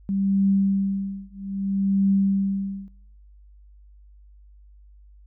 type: tone with tremolo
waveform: sine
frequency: 195.9 Hz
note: G3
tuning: 1 cent flat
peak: -16 dBFS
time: 0.09-2.88 s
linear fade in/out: 0 ms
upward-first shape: triangle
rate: 0.62 Hz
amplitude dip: 100%
effects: noise-tail reverb RT60 0.8 s tail -23 dB re dry + added 50 Hz sine -47 dBFS peak until 5.26 s